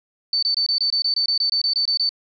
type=tone bursts; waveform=sine; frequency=4534 Hz; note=C#8; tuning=38 cents sharp; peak=-17 dBFS; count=15; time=0.33-2.092 s; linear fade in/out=2 ms; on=96 ms; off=23 ms; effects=none